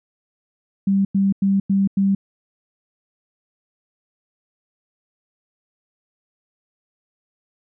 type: tone bursts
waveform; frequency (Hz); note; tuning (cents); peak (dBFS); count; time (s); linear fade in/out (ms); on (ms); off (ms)
sine; 196; G3; 0; -14; 5; 0.87-2.15; 5; 180; 95
effects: none